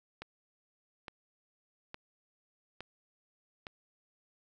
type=click train; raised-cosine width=0.3 ms; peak=-26 dBFS; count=5; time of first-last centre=0.22-3.668 s; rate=1.16 Hz; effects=none